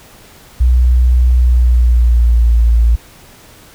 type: tone with pitch glide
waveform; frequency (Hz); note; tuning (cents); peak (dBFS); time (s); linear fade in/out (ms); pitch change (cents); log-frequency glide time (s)
sine; 61.74 to 57.27; B1 to A#1; 0 to -30; -6; 0.6-2.96; 10; -130; 1.36-2.6
effects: pink hiss -41 dBFS RMS until 3.74 s